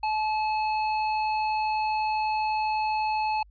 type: tone with hard clipping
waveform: triangle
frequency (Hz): 862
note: A5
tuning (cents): -36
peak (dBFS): -26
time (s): 0.03-3.43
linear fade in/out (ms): 5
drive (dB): 16
effects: added 50 Hz sine -51 dBFS peak until 3.5 s + resampled to 11025 Hz